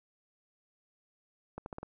accelerating click train, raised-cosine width 1 ms, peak -26 dBFS, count 5, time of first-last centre 1.58-1.83 s, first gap 81 ms, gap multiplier 0.83, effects none

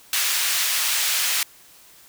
pink high-pass noise, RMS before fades -22 dBFS, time 0.13-1.43 s, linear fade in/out 2 ms, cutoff 2100 Hz, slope 12 dB/octave, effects white hiss -50 dBFS RMS until 2.08 s

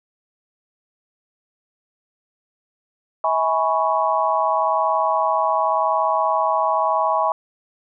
sine chord, C# minor seventh, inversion first, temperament equal with one note detuned, 644.9 / 830.6 / 987.8 / 1108.7 Hz, E5 / G#5 / B5 / C#6, -38 / 0 / 0 / 0 cents, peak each -22 dBFS, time 3.24-7.32 s, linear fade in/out 2 ms, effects none

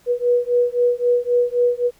sine beating tone pair, 484.6 / 488.4 Hz, B4 / B4, -33 / -19 cents, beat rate 3.8 Hz, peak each -18 dBFS, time 0.06-1.91 s, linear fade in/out 50 ms, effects pink hiss -55 dBFS RMS until 1.99 s

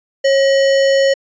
sine tone with sample-and-hold, 546 Hz, C#5, 26 cents flat, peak -9 dBFS, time 0.24-1.14 s, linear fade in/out 10 ms, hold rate 2450 Hz, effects resampled to 16000 Hz

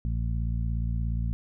harmonic tone, 57 Hz, A#1, 38 cents flat, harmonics 1 / 2 / 3 / 4, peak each -27 / -31 / -37 / -41 dBFS, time 0.05-1.33 s, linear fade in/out 0 ms, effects none

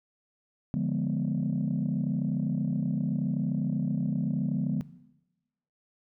sine chord, D diminished seventh, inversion none, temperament equal, 146.83 / 174.61 / 207.7 / 246.9 Hz, D3 / F3 / Ab3 / Cb4, 0 / 0 / 0 / 0 cents, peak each -30 / -30 / -30 / -31 dBFS, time 0.74-4.81 s, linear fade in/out 0 ms, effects noise-tail reverb RT60 1.0 s tail -18 dB re dry + tanh soft clip ceiling -20 dBFS

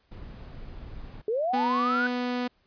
brown noise, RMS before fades -41 dBFS, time 0.11-1.22 s, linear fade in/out 10 ms
sine linear sweep, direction up, 411.4 to 1515 Hz, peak -24 dBFS, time 1.28-2.07 s, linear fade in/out 2 ms
sawtooth tone, 246.9 Hz, B3, in tune, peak -23 dBFS, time 1.53-2.48 s, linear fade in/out 10 ms
effects pink hiss -68 dBFS RMS until 2.66 s + resampled to 11025 Hz

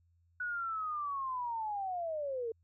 sine linear sweep, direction down, 1480 to 440 Hz, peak -34 dBFS, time 0.4-2.52 s, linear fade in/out 5 ms, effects added 85 Hz sine -67 dBFS peak until 2.63 s

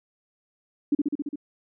sine tone with echo, 290.7 Hz, D4, 18 cents flat, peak -17 dBFS, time 0.92-0.95 s, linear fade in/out 5 ms, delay 68 ms, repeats 6, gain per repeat -2 dB, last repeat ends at 1.358 s, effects none

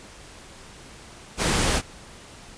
pink noise, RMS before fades -22 dBFS, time 1.37-1.82 s, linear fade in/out 50 ms, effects pink hiss -45 dBFS RMS until 2.57 s + resampled to 22050 Hz

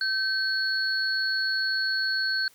sine tone pair together, 1546 / 4373 Hz, G6 / C#8, -24 / -24 cents, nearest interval octave + tritone, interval 1800 cents, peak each -26 / -27 dBFS, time 0.01-2.48 s, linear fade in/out 2 ms, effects white hiss -58 dBFS RMS until 2.54 s

